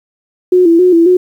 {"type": "tone with vibrato", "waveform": "sine", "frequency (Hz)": 348.7, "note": "F4", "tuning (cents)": -3, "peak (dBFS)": -4, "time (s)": [0.52, 1.17], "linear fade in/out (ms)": 5, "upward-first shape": "square", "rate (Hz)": 3.7, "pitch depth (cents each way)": 73, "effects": ["7-bit"]}